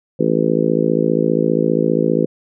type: harmonic tone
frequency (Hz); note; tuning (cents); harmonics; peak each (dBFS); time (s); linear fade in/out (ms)
55; A1; 0; 3 / 4 / 5 / 6 / 7 / 8 / 9; -21 / -21 / -21 / -21 / -21 / -21 / -21; 0.19-2.26; 10
effects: none